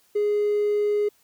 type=tone with hard clipping; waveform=triangle; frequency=415.3 Hz; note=G#4; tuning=in tune; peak=-20 dBFS; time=0.15-1.09 s; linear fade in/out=10 ms; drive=4 dB; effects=white hiss -62 dBFS RMS until 1.23 s